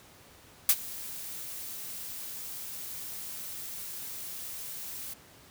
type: noise with ADSR envelope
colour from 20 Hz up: blue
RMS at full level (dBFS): -19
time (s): 0.69-5.14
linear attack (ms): 4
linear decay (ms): 53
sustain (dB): -21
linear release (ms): 10
effects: pink hiss -55 dBFS RMS until 5.5 s + high-pass 60 Hz 12 dB/octave